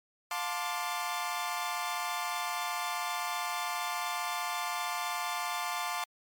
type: chord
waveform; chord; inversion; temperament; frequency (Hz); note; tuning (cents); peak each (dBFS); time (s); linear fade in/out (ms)
sawtooth; D minor seventh; first; equal with one note detuned; 709.4 / 880 / 1046.5 / 1174.7; F5 / A5 / C6 / D6; +27 / 0 / 0 / 0; -34; 0.31-6.04; 2
effects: MP3 96 kbps